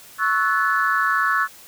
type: chord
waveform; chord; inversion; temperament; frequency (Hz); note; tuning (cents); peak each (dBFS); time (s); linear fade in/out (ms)
sine; F# minor seventh; second; equal with one note detuned; 1108.7 / 1318.5 / 1480 / 1725.8; C#6 / E6 / F#6 / A6; 0 / 0 / 0 / -34; -22; 0.18-1.48; 50
effects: tanh soft clip ceiling -8 dBFS + white hiss -45 dBFS RMS until 1.67 s